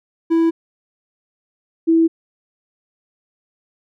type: tone pair in turn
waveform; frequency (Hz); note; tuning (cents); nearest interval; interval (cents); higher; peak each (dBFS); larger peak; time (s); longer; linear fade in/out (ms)
triangle / sine; 329.6 / 327.9; E4 / E4; 0 / -9; unison; 9; first; -10; neither; 0.3-0.51 / 1.87-2.08; neither; 20
effects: none